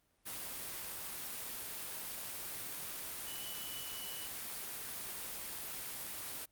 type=tone in noise; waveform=sine; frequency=2962 Hz; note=F#7; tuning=1 cent sharp; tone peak=-47 dBFS; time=3.26-4.28 s; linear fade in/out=20 ms; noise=white; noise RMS=-43 dBFS; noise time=0.25-6.46 s; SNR=-7 dB; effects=pink hiss -75 dBFS RMS until 6.51 s + Opus 32 kbps